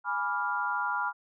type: chord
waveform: sine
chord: G# diminished seventh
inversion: none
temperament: equal with one note detuned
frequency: 830.6 / 982.6 / 1174.7 / 1396.9 Hz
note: G#5 / B5 / D6 / F6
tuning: 0 / -9 / 0 / 0 cents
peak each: -35 / -32 / -37 / -31 dBFS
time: 0.04-1.13 s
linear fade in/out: 50 ms
effects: none